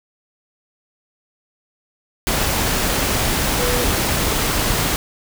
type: tone in noise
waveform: sine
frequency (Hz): 491.2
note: B4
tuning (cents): -9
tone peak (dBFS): -22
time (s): 3.59-3.84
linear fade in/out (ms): 0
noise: pink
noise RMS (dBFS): -19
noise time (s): 2.27-4.96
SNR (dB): -6
effects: none